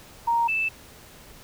sine tone pair in turn, 933 / 2639 Hz, A#5 / E7, +1 / +1 cents, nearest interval octave + tritone, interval 1800 cents, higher second, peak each -19 / -22 dBFS, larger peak first, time 0.27-0.48 / 0.48-0.69 s, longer neither, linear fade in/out 10 ms, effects pink hiss -48 dBFS RMS until 1.43 s

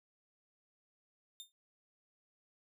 sawtooth tone with exponential decay, 3624 Hz, A#7, 50 cents flat, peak -40 dBFS, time 1.4-1.52 s, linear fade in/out 0 ms, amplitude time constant 25 ms, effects none

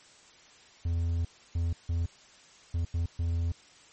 triangle tone bursts at uneven times, 84.2 Hz, E2, 37 cents sharp, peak -24 dBFS, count 6, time 0.85-1.25 / 1.55-1.73 / 1.89-2.06 / 2.74-2.85 / 2.94-3.06 / 3.19-3.52 s, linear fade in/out 5 ms, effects white hiss -56 dBFS RMS until 3.92 s + MP3 32 kbps

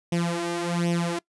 sawtooth tone with flanger, 171.7 Hz, F3, 29 cents flat, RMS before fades -26 dBFS, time 0.12-1.19 s, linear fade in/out 5 ms, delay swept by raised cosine 0.34 to 3.34 ms, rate 1.3 Hz, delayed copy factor +0.8, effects noise-tail reverb RT60 0.1 s tail -23 dB re dry + resampled to 24000 Hz

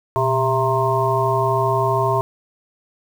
harmonic tone with a mistuned harmonic, 132.5 Hz, C3, 22 cents sharp, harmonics 1 / 3 / 5 / 7 / 8, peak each -22 / -22 / -22 / -22 / -22 dBFS, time 0.16-2.21 s, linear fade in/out 0 ms, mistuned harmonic 1, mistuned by -150 cents, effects 7-bit

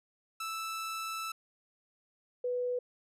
sawtooth / sine tone pair in turn, 1318.5 / 493.9 Hz, E6 / B4, 0 / 0 cents, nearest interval octave + perfect fourth, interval 1700 cents, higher first, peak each -32 / -30 dBFS, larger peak second, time 0.4-1.32 / 2.44-2.79 s, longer first, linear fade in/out 5 ms, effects resampled to 32000 Hz

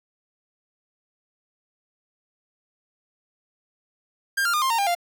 45% pulse tone with pitch steps, 1601 / 1393.8 / 1213.3 / 1056.3 / 919.5 / 800.5 / 696.9 Hz, G6 / F6 / D#6 / C6 / A#5 / G5 / F5, +36 / -4 / -44 / +16 / -24 / +36 / -4 cents, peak -20 dBFS, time 4.37-4.951 s, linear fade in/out 10 ms, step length 83 ms, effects 10-bit

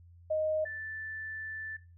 sine tone pair in turn, 622.3 / 1760.1 Hz, D#5 / A6, 0 / 0 cents, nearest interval octave + tritone, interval 1800 cents, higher second, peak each -27 / -37 dBFS, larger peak first, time 0.3-0.65 / 0.65-1.77 s, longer second, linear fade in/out 10 ms, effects noise-tail reverb RT60 0.3 s tail -17 dB re dry + added 86 Hz sine -53 dBFS peak until 1.97 s

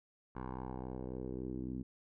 10% pulse tone with low-pass filter sweep, 63.7 Hz, C2, 46 cents flat, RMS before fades -42 dBFS, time 0.35-1.83 s, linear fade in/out 10 ms, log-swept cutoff 1200 to 250 Hz, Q 2.5, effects none

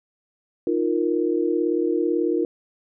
sine chord, Eb suspended second, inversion none, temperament equal, 311.1 / 349.2 / 466.2 Hz, Eb4 / F4 / Bb4, 0 / 0 / 0 cents, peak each -24 / -22 / -25 dBFS, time 0.67-2.45 s, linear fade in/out 2 ms, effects none

